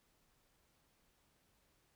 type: silence
effects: pink hiss -75 dBFS RMS until 1.95 s